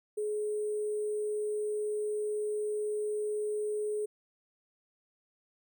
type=tone with sample-and-hold; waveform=sine; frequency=422 Hz; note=G#4; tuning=28 cents sharp; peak=-30 dBFS; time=0.17-4.06 s; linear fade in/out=10 ms; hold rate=8820 Hz; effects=none